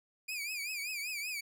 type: tone with vibrato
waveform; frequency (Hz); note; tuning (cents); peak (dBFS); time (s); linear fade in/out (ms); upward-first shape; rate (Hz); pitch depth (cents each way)
sawtooth; 2404; D7; +40; -33; 0.28-1.41; 10; triangle; 5.2; 140
effects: none